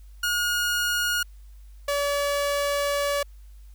sawtooth tone pair in turn, 1436 / 571.5 Hz, F6 / D5, +48 / -47 cents, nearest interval octave + major third, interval 1595 cents, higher first, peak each -19 dBFS, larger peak neither, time 0.23-1.23 / 1.88-3.23 s, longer second, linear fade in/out 5 ms, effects added 50 Hz sine -43 dBFS peak until 3.74 s + white hiss -64 dBFS RMS until 3.74 s

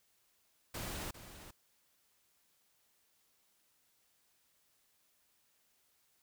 pink noise with echo, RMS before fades -42 dBFS, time 0.74-1.11 s, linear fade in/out 5 ms, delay 400 ms, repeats 1, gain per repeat -11 dB, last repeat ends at 1.51 s, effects white hiss -74 dBFS RMS until 6.22 s

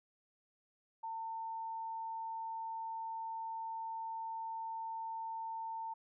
sine tone, 900 Hz, A5, 39 cents sharp, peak -39 dBFS, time 1.03-5.94 s, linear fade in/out 10 ms, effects none

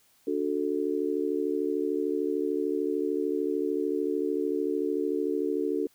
sine chord, D major, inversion none, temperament just, 293.7 / 367.1 / 440.5 Hz, D4 / F#4 / A4, 0 / -14 / +2 cents, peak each -30 dBFS, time 0.27-5.87 s, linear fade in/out 5 ms, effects white hiss -64 dBFS RMS until 5.94 s

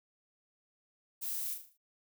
violet noise with echo, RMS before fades -38 dBFS, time 1.21-1.55 s, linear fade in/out 20 ms, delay 38 ms, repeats 6, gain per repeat -6 dB, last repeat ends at 1.778 s, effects none

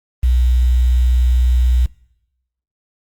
sine tone with quantisation, 61.74 Hz, B1, in tune, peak -10 dBFS, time 0.23-1.86 s, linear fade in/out 5 ms, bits 6, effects noise-tail reverb RT60 0.9 s tail -24 dB re dry + Opus 32 kbps

